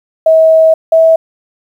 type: tone pair in turn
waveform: sine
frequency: 642 / 649.8 Hz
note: E5 / E5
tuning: -46 / -25 cents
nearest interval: unison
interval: 21 cents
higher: second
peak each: -3 dBFS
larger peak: neither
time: 0.26-0.74 / 0.92-1.16 s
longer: first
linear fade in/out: 5 ms
effects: 7-bit